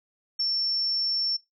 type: tone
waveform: sine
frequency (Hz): 5420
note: E8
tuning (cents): +47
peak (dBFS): -23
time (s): 0.39-1.37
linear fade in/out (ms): 10
effects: noise-tail reverb RT60 0.2 s tail -23 dB re dry